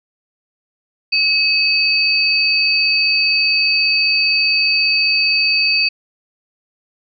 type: tone pair together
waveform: sine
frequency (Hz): 2567 / 4578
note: E7 / D8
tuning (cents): -47 / -45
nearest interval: minor seventh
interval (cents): 1002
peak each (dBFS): -15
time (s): 1.12-5.89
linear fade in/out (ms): 10
effects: none